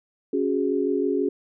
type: chord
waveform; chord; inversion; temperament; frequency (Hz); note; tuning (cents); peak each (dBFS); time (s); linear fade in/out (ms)
sine; C# suspended fourth; none; just; 277.2 / 369.6 / 415.8; C#4 / F#4 / G#4; 0 / -2 / +2; -25; 0.33-1.29; 5
effects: none